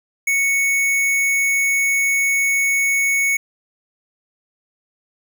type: tone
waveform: square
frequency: 2217 Hz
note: C#7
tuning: in tune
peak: -16 dBFS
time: 0.27-3.37 s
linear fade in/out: 5 ms
effects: none